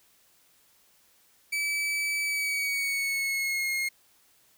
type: tone with pitch glide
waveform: 40% pulse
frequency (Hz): 2300 to 2146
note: D7 to C7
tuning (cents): -37 to +43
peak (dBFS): -26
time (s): 1.52-3.89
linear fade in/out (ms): 10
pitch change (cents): -120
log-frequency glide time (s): 2.23-3.7
effects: white hiss -63 dBFS RMS until 4.57 s